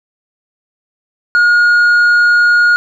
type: tone with tanh clipping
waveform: triangle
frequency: 1435 Hz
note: F6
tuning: 47 cents sharp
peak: -7 dBFS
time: 1.35-2.76 s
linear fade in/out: 0 ms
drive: 8 dB
effects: none